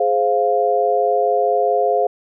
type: chord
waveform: sine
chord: F minor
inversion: first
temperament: just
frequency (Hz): 419.1 / 523.8 / 698.5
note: Ab4 / C5 / F5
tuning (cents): +16 / +2 / 0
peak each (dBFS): -19 / -19 / -17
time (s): 0-2.07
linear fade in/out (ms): 5
effects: none